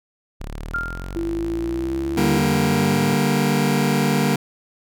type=exponential sweep; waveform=sawtooth; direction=up; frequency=34.65 to 110 Hz; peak=-25 dBFS; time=0.4-3.15 s; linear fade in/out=10 ms
type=tone with exponential decay; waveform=sine; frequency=1396.9 Hz; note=F6; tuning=in tune; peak=-19 dBFS; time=0.74-1.3 s; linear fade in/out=5 ms; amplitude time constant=120 ms
type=tone with pitch glide; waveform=sine; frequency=335.2 to 333.1 Hz; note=E4 to E4; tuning=+29 to +18 cents; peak=-22 dBFS; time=1.16-2.38 s; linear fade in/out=0 ms; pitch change=-11 cents; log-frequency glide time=1.45-2.09 s
type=chord; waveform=sawtooth; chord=G minor; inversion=second; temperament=just; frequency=147 / 196 / 235.2 Hz; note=D3 / G3 / Bb3; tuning=+2 / 0 / +16 cents; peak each=-17 dBFS; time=2.17-4.36 s; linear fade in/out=5 ms
effects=none